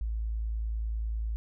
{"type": "tone", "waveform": "sine", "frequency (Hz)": 55, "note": "A1", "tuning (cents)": 0, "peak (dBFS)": -29, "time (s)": [0.01, 1.36], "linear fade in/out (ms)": 0, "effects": []}